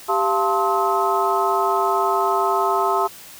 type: tone cluster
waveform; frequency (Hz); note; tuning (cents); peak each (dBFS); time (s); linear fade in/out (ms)
sine; 392.9 / 689 / 882 / 1053 / 1282; G4 / F5 / A5 / C6 / E6; +4 / -24 / +4 / +11 / -49; -23; 0.08-3.08; 20
effects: white hiss -41 dBFS RMS until 3.39 s

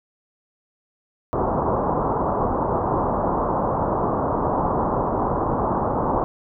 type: low-pass noise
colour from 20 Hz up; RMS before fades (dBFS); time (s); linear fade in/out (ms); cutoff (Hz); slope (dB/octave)
white; -22; 1.33-6.24; 0; 1100; 48
effects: none

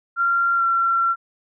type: tone with pitch glide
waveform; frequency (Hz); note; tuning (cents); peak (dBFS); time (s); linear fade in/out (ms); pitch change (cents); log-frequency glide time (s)
sine; 1381 to 1361.2; F6 to F6; -20 to -45; -16; 0.16-1.16; 50; -25; 0.56-0.63
effects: none

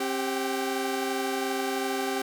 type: tone cluster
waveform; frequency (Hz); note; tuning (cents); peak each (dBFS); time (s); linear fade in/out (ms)
sawtooth; 267 / 394.4 / 766; C4 / G4 / G5; +35 / +11 / -40; -28 / -26 / -30; 0-2.22; 5
effects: none

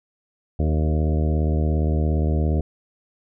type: harmonic tone with a mistuned harmonic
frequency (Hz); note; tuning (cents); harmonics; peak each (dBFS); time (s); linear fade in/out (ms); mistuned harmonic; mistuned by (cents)
77.3; D#2; -11; 1 / 2 / 3 / 4 / 5 / 6 / 7 / 8 / 9; -19 / -25 / -29 / -31 / -33 / -35 / -36 / -37 / -38; 0.59-2.61; 5; 6; -18
effects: none

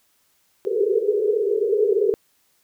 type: band-pass noise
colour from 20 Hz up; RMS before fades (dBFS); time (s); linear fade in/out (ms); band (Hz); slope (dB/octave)
pink; -20; 0.65-2.14; 0; 400 to 460; 96
effects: white hiss -64 dBFS RMS until 2.63 s

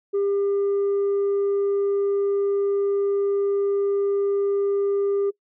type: tone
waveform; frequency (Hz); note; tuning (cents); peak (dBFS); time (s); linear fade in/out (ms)
sine; 400; G4; +35; -17; 0.13-5.31; 20
effects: noise-tail reverb RT60 0.1 s tail -22 dB re dry + tanh soft clip ceiling -18 dBFS

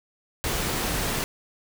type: noise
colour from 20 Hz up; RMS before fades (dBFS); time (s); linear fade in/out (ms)
pink; -27; 0.44-1.24; 0
effects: none

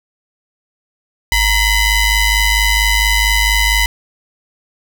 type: ring-modulated tone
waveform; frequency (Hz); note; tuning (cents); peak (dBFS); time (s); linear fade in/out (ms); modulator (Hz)
sawtooth; 987.8; B5; 0; -4; 1.32-3.86; 0; 1040
effects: none

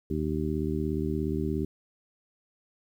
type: harmonic tone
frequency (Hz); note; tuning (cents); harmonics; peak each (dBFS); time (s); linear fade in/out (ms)
77; D#2; -17; 1 / 2 / 3 / 4 / 5; -33 / -33 / -33 / -33 / -33; 0.1-1.65; 5
effects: 10-bit

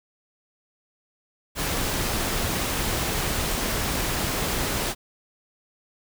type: noise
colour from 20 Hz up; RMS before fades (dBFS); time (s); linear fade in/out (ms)
pink; -26; 1.55-4.95; 50
effects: none

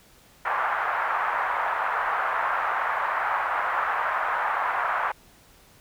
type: band-pass noise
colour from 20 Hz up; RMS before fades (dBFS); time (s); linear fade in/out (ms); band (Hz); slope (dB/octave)
pink; -26; 0.45-5.12; 5; 820 to 1600; 24
effects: pink hiss -55 dBFS RMS until 5.8 s

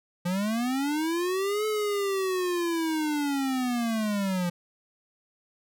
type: linear two-way sweep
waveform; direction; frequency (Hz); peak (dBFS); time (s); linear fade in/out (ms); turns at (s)
square; up then down; 172.4 to 433 to 172.4; -26; 0.25-4.5; 10; 1.66
effects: none

